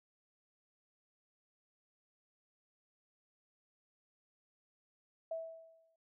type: tone with exponential decay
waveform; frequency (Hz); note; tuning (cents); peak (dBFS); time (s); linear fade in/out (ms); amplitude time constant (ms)
sine; 653; E5; -17; -35; 5.31-5.96; 5; 140
effects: none